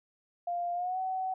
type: tone with pitch glide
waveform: sine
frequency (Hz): 698.5 to 753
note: F5 to F#5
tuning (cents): 0 to +30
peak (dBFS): -30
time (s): 0.47-1.34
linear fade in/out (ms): 5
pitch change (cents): +130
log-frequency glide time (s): 0.74-0.99
effects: none